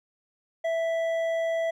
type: tone with hard clipping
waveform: sine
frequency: 659.3 Hz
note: E5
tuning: in tune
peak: -26 dBFS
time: 0.64-1.71 s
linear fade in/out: 10 ms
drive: 7 dB
effects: none